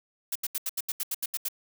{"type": "noise bursts", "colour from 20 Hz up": "blue", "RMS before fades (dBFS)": -30, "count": 11, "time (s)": [0.32, 1.485], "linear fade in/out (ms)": 5, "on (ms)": 35, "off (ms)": 78, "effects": []}